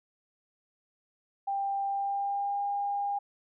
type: tone with pitch glide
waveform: sine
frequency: 792 to 807.2 Hz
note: G5 to G#5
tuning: +18 to -49 cents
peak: -28 dBFS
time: 1.47-3.19 s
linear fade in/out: 10 ms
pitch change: +33 cents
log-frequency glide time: 1.86-2.62 s
effects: none